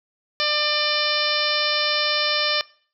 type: harmonic tone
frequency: 597 Hz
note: D5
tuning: 28 cents sharp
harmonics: 1 / 2 / 3 / 4 / 5 / 6 / 7 / 8 / 9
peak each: -28 / -28 / -28 / -28 / -28 / -28 / -28 / -28 / -28 dBFS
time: 0.4-2.61 s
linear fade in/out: 0 ms
effects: noise-tail reverb RT60 0.5 s tail -22 dB re dry